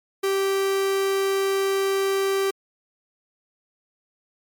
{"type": "tone", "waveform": "45% pulse", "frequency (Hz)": 390, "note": "G4", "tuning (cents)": -9, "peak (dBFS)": -20, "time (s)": [0.23, 2.51], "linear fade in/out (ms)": 10, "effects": ["MP3 96 kbps"]}